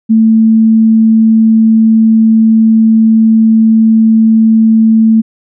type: tone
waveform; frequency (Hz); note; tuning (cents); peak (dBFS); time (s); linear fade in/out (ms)
sine; 222.3; A3; +18; -3; 0.09-5.22; 20
effects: none